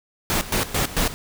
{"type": "noise with tremolo", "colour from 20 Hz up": "pink", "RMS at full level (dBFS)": -21, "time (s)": [0.3, 1.14], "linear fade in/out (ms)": 0, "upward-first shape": "square", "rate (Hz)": 4.5, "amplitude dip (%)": 80, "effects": []}